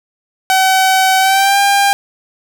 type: tone with pitch glide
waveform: sawtooth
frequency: 759 to 800 Hz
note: F#5 to G5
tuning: +44 to +35 cents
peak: -5 dBFS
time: 0.5-1.93 s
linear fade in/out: 0 ms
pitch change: +91 cents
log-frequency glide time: 1.19-1.59 s
effects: none